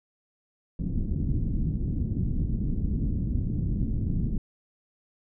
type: low-pass noise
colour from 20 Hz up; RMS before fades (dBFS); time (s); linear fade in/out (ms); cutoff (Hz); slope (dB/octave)
pink; -27; 0.79-4.38; 2; 250; 24
effects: none

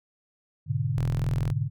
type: chord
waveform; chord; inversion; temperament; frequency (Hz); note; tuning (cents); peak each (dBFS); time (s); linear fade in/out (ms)
sine; G# diminished; none; equal with one note detuned; 103.83 / 123.47 / 144.39; G#2 / B2 / D3; 0 / 0 / -29; -29 / -29 / -28; 0.66-1.7; 50
type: tone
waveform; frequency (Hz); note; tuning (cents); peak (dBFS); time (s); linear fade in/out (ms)
sawtooth; 42.33; E1; +47; -27; 0.97-1.52; 10
effects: none

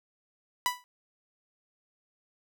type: tone with exponential decay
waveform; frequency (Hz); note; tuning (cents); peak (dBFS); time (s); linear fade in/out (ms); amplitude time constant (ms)
sawtooth; 987.8; B5; 0; -18; 0.66-0.84; 0; 37
effects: none

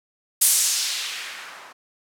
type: noise with low-pass filter sweep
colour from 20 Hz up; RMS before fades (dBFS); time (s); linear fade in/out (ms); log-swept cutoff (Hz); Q
violet; -24; 0.41-1.73; 10; 11000 to 890; 1.2
effects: none

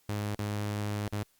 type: tone with dropouts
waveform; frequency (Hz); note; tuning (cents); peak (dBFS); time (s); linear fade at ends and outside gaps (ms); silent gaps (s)
sawtooth; 103.83; G#2; 0; -27; 0.09-1.23; 0; 0.346-0.392 / 1.078-1.126
effects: white hiss -68 dBFS RMS until 1.39 s + Opus 48 kbps

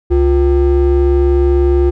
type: ring-modulated tone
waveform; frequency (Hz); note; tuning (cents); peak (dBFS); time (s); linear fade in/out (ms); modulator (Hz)
triangle; 211.1; G#3; +29; -3; 0.1-1.91; 20; 143
effects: none

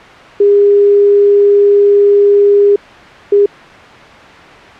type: tone bursts at uneven times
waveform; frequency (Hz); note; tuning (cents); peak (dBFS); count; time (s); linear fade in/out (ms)
sine; 405.9; G#4; -40; -4; 2; 0.4-2.76 / 3.32-3.46; 5
effects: white hiss -33 dBFS RMS until 4.79 s + low-pass 2000 Hz 12 dB/octave

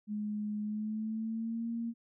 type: tone with pitch glide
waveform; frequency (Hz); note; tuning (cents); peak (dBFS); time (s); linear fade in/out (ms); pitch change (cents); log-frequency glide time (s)
sine; 210 to 231.7; G#3 to A#3; +19 to -10; -33; 0.07-1.94; 50; +171; 0.62-1.69
effects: none

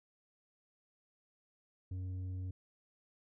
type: tone with tanh clipping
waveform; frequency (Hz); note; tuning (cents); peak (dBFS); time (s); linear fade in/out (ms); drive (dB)
sine; 92.5; F#2; 0; -39; 1.91-2.51; 5; 6
effects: none

